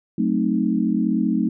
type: chord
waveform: sine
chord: F# diminished seventh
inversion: none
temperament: equal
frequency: 185 / 220 / 261.6 / 311.1 Hz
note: F#3 / A3 / C4 / Eb4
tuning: 0 / 0 / 0 / 0 cents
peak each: -24 / -21 / -24 / -24 dBFS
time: 0.18-1.49 s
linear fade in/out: 5 ms
effects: none